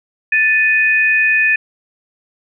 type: tone pair together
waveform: sine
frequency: 1760 / 2489 Hz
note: A6 / D#7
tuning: 0 / 0 cents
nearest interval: tritone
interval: 600 cents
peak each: -13 dBFS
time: 0.32-1.56 s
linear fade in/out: 5 ms
effects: none